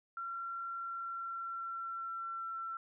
sine tone with pitch glide, 1366 to 1346.4 Hz, F6 to E6, -39 to +36 cents, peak -38 dBFS, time 0.17-2.77 s, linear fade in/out 2 ms, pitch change -25 cents, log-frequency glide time 0.73-2.65 s, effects none

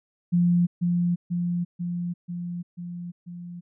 sine tone with echo, 174.61 Hz, F3, in tune, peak -17 dBFS, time 0.32-0.67 s, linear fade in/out 20 ms, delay 490 ms, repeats 6, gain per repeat -3 dB, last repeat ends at 3.61 s, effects none

